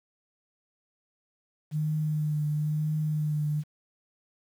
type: tone with vibrato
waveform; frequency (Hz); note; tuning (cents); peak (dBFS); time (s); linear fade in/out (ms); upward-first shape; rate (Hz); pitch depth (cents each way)
sine; 152; D#3; -40; -25; 1.71-3.64; 50; triangle; 1; 29
effects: 9-bit